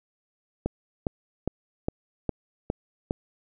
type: click train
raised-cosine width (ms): 2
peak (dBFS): -12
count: 7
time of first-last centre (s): 0.66-3.109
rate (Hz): 2.45
effects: none